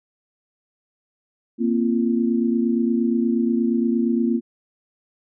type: chord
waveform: sine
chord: Bb suspended second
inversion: none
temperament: equal with one note detuned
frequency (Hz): 233.1 / 261.6 / 342.4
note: Bb3 / C4 / F4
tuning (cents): 0 / 0 / -34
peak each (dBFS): -19 / -24 / -24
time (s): 1.58-4.41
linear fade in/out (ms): 50
effects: none